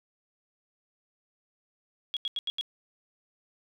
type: tone bursts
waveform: sine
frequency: 3322 Hz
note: G#7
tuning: in tune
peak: -28 dBFS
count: 5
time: 2.14-2.611 s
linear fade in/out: 0 ms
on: 27 ms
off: 84 ms
effects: none